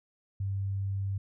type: tone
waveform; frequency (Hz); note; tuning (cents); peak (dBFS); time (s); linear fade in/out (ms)
sine; 98; G2; 0; -29; 0.4-1.18; 5
effects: none